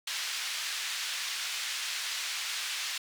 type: band-pass noise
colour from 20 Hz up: white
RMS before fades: -35 dBFS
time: 0.07-2.98 s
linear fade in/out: 5 ms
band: 1700 to 4800 Hz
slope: 12 dB/octave
effects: none